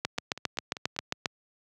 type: two click trains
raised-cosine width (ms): 0.2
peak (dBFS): -22 / -10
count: 5 / 10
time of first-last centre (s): 0.18-0.964 / 0.05-1.258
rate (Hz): 5.1 / 7.45
effects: high-pass 100 Hz 12 dB/octave